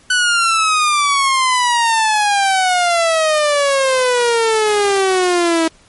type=exponential sweep; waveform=sawtooth; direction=down; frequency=1500 to 322.1 Hz; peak=-8 dBFS; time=0.1-5.68 s; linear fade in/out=5 ms; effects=pink hiss -49 dBFS RMS until 5.88 s + MP3 48 kbps